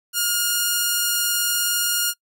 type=tone with vibrato; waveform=5% pulse; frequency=1422 Hz; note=F6; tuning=31 cents sharp; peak=-8 dBFS; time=0.13-2.14 s; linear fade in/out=50 ms; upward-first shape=sine; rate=19 Hz; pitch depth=10 cents each way; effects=noise-tail reverb RT60 0.1 s tail -25 dB re dry